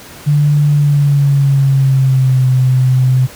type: tone with pitch glide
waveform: sine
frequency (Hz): 146.83 to 128.56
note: D3 to C3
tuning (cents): 0 to -30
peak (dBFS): -7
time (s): 0.26-3.27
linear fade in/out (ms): 20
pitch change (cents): -230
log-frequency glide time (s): 0.71-2.47
effects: pink hiss -34 dBFS RMS until 3.35 s + high-pass 60 Hz 12 dB/octave